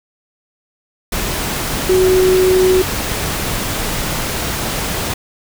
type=tone in noise; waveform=sine; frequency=371.5 Hz; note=F#4; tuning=7 cents sharp; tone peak=-9 dBFS; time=1.89-2.82 s; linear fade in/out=5 ms; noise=pink; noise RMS=-20 dBFS; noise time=1.12-5.14 s; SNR=+8 dB; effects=none

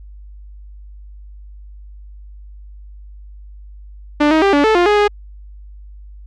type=tone with pitch steps; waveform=sawtooth; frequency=295.5 / 315.3 / 395.4 / 287.9 / 437.3 / 351.2 / 416.2 / 413.5 Hz; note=D4 / D#4 / G4 / D4 / A4 / F4 / G#4 / G#4; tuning=+11 / +23 / +15 / -34 / -11 / +10 / +4 / -8 cents; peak=-6 dBFS; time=4.2-5.08 s; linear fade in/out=10 ms; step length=110 ms; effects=added 50 Hz sine -34 dBFS peak until 6.26 s + low-pass 3000 Hz 12 dB/octave

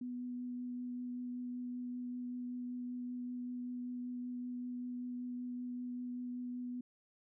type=tone with vibrato; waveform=sine; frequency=246.9 Hz; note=B3; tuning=in tune; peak=-39 dBFS; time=0.01-6.81 s; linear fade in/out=5 ms; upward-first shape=triangle; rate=5.2 Hz; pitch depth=10 cents each way; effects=none

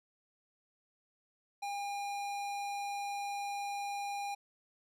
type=tone with hard clipping; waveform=sine; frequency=807 Hz; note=G#5; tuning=50 cents flat; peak=-38 dBFS; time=1.62-4.35 s; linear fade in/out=10 ms; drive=18 dB; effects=none

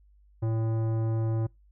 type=tone with tanh clipping; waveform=sine; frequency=112.2 Hz; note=A2; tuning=34 cents sharp; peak=-27 dBFS; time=0.42-1.47 s; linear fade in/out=10 ms; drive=15 dB; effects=noise-tail reverb RT60 0.2 s tail -24 dB re dry + added 50 Hz sine -56 dBFS peak until 1.71 s

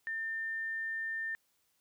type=tone; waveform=sine; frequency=1800 Hz; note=A6; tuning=39 cents sharp; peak=-34 dBFS; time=0.07-1.35 s; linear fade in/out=0 ms; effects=white hiss -75 dBFS RMS until 1.8 s

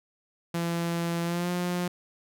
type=tone with pitch glide; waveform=sawtooth; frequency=169.6 to 177.42 Hz; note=E3 to F3; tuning=+50 to +28 cents; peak=-23 dBFS; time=0.54-1.88 s; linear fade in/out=5 ms; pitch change=+78 cents; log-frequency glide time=1.24-1.5 s; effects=none

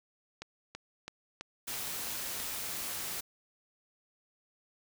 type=click train; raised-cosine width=0.2 ms; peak=-24 dBFS; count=7; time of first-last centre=0.42-2.4 s; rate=3.03 Hz
type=noise; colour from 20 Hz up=white; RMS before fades=-38 dBFS; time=1.67-3.21 s; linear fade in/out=10 ms
effects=none

